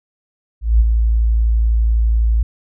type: tone with ADSR envelope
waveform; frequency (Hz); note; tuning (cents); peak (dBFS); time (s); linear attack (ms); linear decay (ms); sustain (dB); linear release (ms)
sine; 56; A1; +31; -6; 0.61-2.43; 190; 29; -5; 5
effects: none